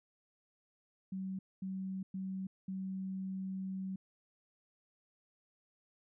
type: tone bursts at uneven times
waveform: sine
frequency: 190 Hz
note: F#3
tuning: 46 cents sharp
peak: -37 dBFS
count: 4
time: 1.12-1.39 / 1.62-2.03 / 2.14-2.47 / 2.68-3.96 s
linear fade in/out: 5 ms
effects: none